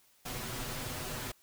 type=noise with comb filter; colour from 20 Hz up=pink; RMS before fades=-39 dBFS; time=0.25-1.32 s; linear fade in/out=10 ms; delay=8 ms; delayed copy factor=+0.7; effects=white hiss -66 dBFS RMS until 1.42 s